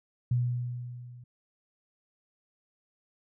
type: tone with level ramp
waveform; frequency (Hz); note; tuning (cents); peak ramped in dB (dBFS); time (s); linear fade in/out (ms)
sine; 122.4; B2; -15; -22 to -46; 0.31-1.24; 5
effects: none